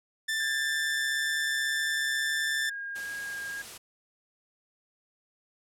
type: tone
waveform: sawtooth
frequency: 1772 Hz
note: A6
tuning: 12 cents sharp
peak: -24 dBFS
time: 0.28-2.7 s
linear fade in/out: 10 ms
type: tone with vibrato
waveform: sine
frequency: 1628 Hz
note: G#6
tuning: 35 cents flat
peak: -34 dBFS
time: 0.4-3.62 s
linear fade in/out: 5 ms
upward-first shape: sine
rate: 1.9 Hz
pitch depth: 9 cents each way
type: noise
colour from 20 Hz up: white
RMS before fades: -43 dBFS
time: 2.95-3.78 s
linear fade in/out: 10 ms
effects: low-pass 11000 Hz 12 dB/octave